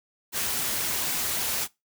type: noise with flanger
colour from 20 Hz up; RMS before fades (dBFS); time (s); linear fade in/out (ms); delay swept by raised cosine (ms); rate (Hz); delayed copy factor
white; -28; 0.32-1.68; 50; 1.6 to 7; 3.7; -0.55
effects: noise-tail reverb RT60 0.2 s tail -21 dB re dry